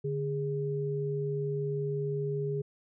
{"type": "tone pair together", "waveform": "sine", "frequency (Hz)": [145.6, 411.4], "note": ["D3", "G#4"], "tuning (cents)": [-15, -16], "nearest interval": "octave + tritone", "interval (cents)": 1799, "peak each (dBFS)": [-32, -32], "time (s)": [0.04, 2.62], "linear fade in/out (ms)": 10, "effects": []}